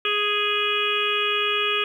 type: harmonic tone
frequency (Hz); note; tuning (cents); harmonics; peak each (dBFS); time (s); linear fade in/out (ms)
415.3; G#4; 0; 1 / 3 / 4 / 5 / 6 / 7 / 8; -28 / -27 / -32 / -36 / -25 / -27 / -29; 0.05-1.84; 2
effects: 9-bit